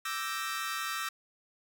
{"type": "chord", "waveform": "sawtooth", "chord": "E half-diminished seventh", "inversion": "third", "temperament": "equal", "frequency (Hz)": [1174.7, 1318.5, 1568, 1864.7], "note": ["D6", "E6", "G6", "Bb6"], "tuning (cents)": [0, 0, 0, 0], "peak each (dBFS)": [-36, -33, -37, -36], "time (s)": [0.05, 1.09], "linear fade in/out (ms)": 5, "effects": []}